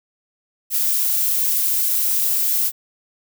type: noise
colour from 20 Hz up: violet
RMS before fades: -19 dBFS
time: 0.7-2.72 s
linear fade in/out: 50 ms
effects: none